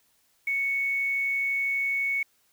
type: tone with quantisation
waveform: sine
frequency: 2217 Hz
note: C#7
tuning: in tune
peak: -24 dBFS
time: 0.47-2.23 s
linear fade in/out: 5 ms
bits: 8
effects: white hiss -67 dBFS RMS until 2.52 s